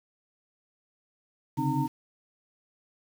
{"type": "tone cluster", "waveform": "sine", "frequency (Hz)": [135.2, 144.1, 261, 306.9, 914], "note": ["C#3", "D3", "C4", "D#4", "A#5"], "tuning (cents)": [-43, -33, -4, -24, -34], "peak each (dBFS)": -31, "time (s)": [1.57, 1.88], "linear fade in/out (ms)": 20, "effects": ["8-bit"]}